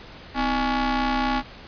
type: ring-modulated tone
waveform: sawtooth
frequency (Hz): 287.5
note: D4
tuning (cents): -37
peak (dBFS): -14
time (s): 0.34-1.43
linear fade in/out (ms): 50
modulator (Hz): 543
effects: pink hiss -43 dBFS RMS until 1.67 s + resampled to 11025 Hz